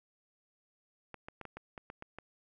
clicks, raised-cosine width 0.5 ms, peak -29 dBFS, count 9, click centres 1.143 / 1.285 / 1.413 / 1.453 / 1.57 / 1.778 / 1.901 / 2.024 / 2.186 s, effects none

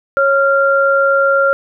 sine tone pair together, 550 / 1386 Hz, C#5 / F6, -14 / -14 cents, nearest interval octave + major third, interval 1600 cents, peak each -12 dBFS, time 0.17-1.53 s, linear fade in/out 0 ms, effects none

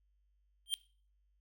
square tone with exponential growth, 3172 Hz, G7, 20 cents sharp, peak -27 dBFS, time 0.66-0.74 s, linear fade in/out 0 ms, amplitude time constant 16 ms, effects noise-tail reverb RT60 0.4 s tail -20 dB re dry + added 50 Hz sine -70 dBFS peak until 1.4 s

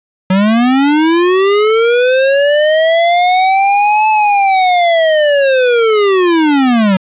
square linear two-way sweep, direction up then down, 183.4 to 871 to 183.4 Hz, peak -8 dBFS, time 0.3-6.97 s, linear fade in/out 5 ms, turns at 4.09 s, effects resampled to 8000 Hz + 7-bit

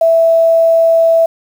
sine tone with quantisation, 659.3 Hz, E5, in tune, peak -6 dBFS, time 0.01-1.26 s, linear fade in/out 5 ms, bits 6, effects none

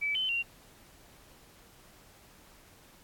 sine tone with pitch steps, 2302 / 3054 / 2761 Hz, D7 / G7 / F7, -35 / -46 / -20 cents, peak -28 dBFS, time 0.01-0.43 s, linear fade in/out 20 ms, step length 140 ms, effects pink hiss -58 dBFS RMS until 3.03 s + AAC 64 kbps

